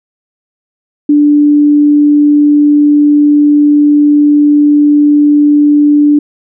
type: tone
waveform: sine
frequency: 293.7 Hz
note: D4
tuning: in tune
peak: -3 dBFS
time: 1.09-6.19 s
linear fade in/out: 5 ms
effects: none